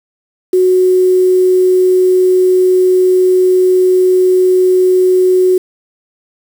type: tone with quantisation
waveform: sine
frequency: 368.9 Hz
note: F#4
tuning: 5 cents flat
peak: -6 dBFS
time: 0.53-5.58 s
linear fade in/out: 5 ms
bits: 5
effects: none